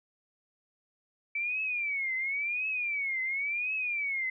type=tone with vibrato; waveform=sine; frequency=2302 Hz; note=D7; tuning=35 cents flat; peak=-29 dBFS; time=1.35-4.3 s; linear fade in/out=5 ms; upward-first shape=triangle; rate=0.94 Hz; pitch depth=210 cents each way; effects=none